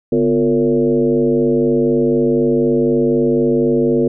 sine tone with frequency modulation, 352.8 Hz, F4, 18 cents sharp, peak -11 dBFS, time 0.12-4.08 s, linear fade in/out 5 ms, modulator 104 Hz, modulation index 1.5, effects none

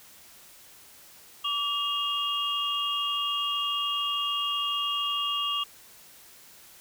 sine tone cluster, 1155 / 2821 / 3270 Hz, D6 / F7 / G#7, -29 / +17 / -28 cents, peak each -31 / -29 / -32 dBFS, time 1.44-5.64 s, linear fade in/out 10 ms, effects white hiss -52 dBFS RMS until 6.8 s

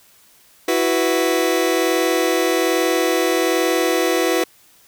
sawtooth chord, E suspended second, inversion none, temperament just, 329.6 / 370.8 / 494.4 Hz, E4 / F#4 / B4, 0 / +4 / +2 cents, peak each -16 dBFS, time 0.68-4.44 s, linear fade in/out 5 ms, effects white hiss -52 dBFS RMS until 4.87 s

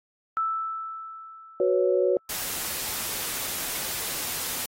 sine tone with exponential decay, 1318.5 Hz, E6, in tune, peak -22 dBFS, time 0.37-2.35 s, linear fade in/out 0 ms, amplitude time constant 430 ms
sine chord, F# suspended fourth, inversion none, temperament just, 370 / 493.3 / 555 Hz, F#4 / B4 / C#5, 0 / -2 / +2 cents, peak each -23 / -25 / -24 dBFS, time 1.6-2.17 s, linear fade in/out 2 ms
white noise, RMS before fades -31 dBFS, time 2.29-4.66 s, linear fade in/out 5 ms
effects AAC 48 kbps

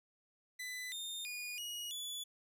sawtooth tone with pitch steps, 2000 / 3644 / 2448 / 2894 / 3438 Hz, B6 / A#7 / D#7 / F#7 / A7, +21 / -40 / -29 / -39 / -41 cents, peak -38 dBFS, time 0.59-2.24 s, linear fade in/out 10 ms, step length 330 ms, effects 13-bit

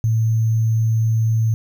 sine tone with sample-and-hold, 112 Hz, A2, 31 cents sharp, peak -14 dBFS, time 0.04-1.54 s, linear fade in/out 0 ms, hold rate 6300 Hz, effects none

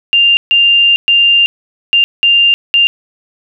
sine tone bursts at uneven times, 2794 Hz, F7, in tune, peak -5 dBFS, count 6, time 0.13-0.37 / 0.51-0.96 / 1.08-1.46 / 1.93-2.04 / 2.23-2.54 / 2.74-2.87 s, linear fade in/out 0 ms, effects none

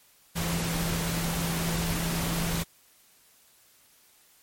sine tone in noise, 167.5 Hz, E3, 28 cents sharp, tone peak -29 dBFS, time 0.35-2.64 s, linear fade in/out 20 ms, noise pink, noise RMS -31 dBFS, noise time 0.35-2.64 s, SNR -1 dB, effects white hiss -60 dBFS RMS until 4.42 s + MP3 64 kbps

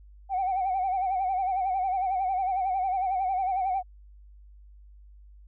sine tone with vibrato, 756 Hz, F#5, 37 cents sharp, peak -23 dBFS, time 0.29-3.83 s, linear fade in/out 50 ms, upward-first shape sine, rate 11 Hz, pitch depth 75 cents each way, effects tanh soft clip ceiling -21 dBFS + added 50 Hz sine -48 dBFS peak until 5.47 s

